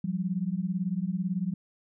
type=beating tone pair; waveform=sine; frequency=174.61 / 192.61 Hz; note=F3 / G3; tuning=0 / -30 cents; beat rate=18 Hz; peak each=-30 dBFS; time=0.04-1.54 s; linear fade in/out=5 ms; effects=none